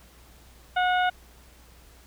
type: harmonic tone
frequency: 728 Hz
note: F#5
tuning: 28 cents flat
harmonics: 1 / 2 / 3 / 4 / 5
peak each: -22 / -26 / -36 / -35 / -38 dBFS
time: 0.76-1.1 s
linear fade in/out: 10 ms
effects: added 60 Hz sine -53 dBFS peak until 2.06 s + pink hiss -55 dBFS RMS until 2.06 s